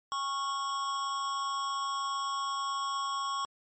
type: tone with amplitude modulation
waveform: square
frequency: 1100 Hz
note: C#6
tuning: 14 cents flat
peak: -29 dBFS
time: 0.12-3.45 s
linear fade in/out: 0 ms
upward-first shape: sine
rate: 291 Hz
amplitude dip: 55%
effects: MP3 32 kbps